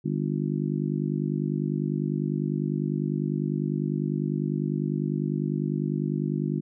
harmonic tone, 50 Hz, G1, 35 cents sharp, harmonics 3 / 4 / 5 / 6 / 7, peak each -28 / -30 / -32 / -34 / -35 dBFS, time 0.04-6.61 s, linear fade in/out 20 ms, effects none

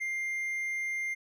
triangle tone, 2100 Hz, C7, 6 cents sharp, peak -29 dBFS, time 0-1.15 s, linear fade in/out 20 ms, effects none

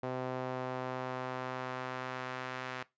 sawtooth tone with band-pass filter sweep, 128.3 Hz, C3, 34 cents flat, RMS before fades -39 dBFS, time 0.03-2.83 s, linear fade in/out 5 ms, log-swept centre 630 to 1700 Hz, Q 1, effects noise-tail reverb RT60 0.2 s tail -19 dB re dry + resampled to 16000 Hz

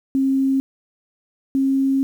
sine tone pair in turn, 268.7 / 269.9 Hz, C4 / C#4, +46 / -46 cents, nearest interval unison, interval 8 cents, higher second, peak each -15 dBFS, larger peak neither, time 0.15-0.6 / 1.55-2.03 s, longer second, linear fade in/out 0 ms, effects 8-bit

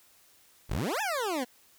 20% pulse exponential two-way sweep, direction up then down, 37.01 to 904 to 234.6 Hz, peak -24 dBFS, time 0.69-1.45 s, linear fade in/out 20 ms, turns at 1.01 s, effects white hiss -61 dBFS RMS until 1.78 s

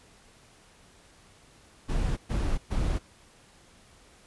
brown noise bursts, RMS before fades -27 dBFS, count 3, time 1.88-2.99 s, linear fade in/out 20 ms, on 290 ms, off 120 ms, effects pink hiss -57 dBFS RMS until 4.26 s + resampled to 24000 Hz

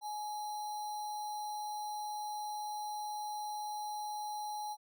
sine tone with sample-and-hold, 841 Hz, G#5, 22 cents sharp, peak -37 dBFS, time 0.01-4.77 s, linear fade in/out 50 ms, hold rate 4900 Hz, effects none

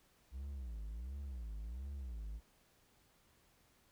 triangle tone with vibrato, 60.8 Hz, B1, 26 cents flat, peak -40 dBFS, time 0.31-2.41 s, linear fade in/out 50 ms, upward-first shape sine, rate 1.4 Hz, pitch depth 260 cents each way, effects pink hiss -71 dBFS RMS until 3.91 s

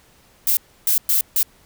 violet noise bursts at uneven times, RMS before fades -17 dBFS, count 4, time 0.47-0.57 / 0.87-0.98 / 1.09-1.21 / 1.36-1.43 s, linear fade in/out 2 ms, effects pink hiss -54 dBFS RMS until 1.65 s

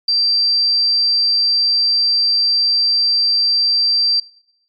sine tone, 4699 Hz, D8, in tune, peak -12 dBFS, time 0.08-4.2 s, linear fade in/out 5 ms, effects noise-tail reverb RT60 0.8 s tail -23 dB re dry + MP3 96 kbps

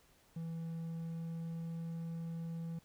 triangle tone with pitch glide, 164.81 to 165.86 Hz, E3 to E3, 0 to +11 cents, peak -37 dBFS, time 0.36-2.79 s, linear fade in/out 5 ms, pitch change +11 cents, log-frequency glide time 0.78-1.83 s, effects pink hiss -68 dBFS RMS until 2.84 s

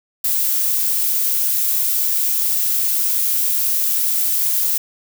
violet noise, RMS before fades -18 dBFS, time 0.24-4.78 s, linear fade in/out 5 ms, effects none

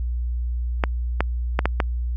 clicks, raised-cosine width 0.5 ms, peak -4 dBFS, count 5, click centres 0.838 / 1.206 / 1.591 / 1.656 / 1.802 s, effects added 60 Hz sine -22 dBFS peak until 2.16 s

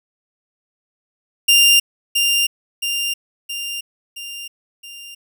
sawtooth tone with echo, 2794 Hz, F7, in tune, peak -6 dBFS, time 1.48-1.8 s, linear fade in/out 10 ms, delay 670 ms, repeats 5, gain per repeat -5 dB, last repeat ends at 5.15 s, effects none

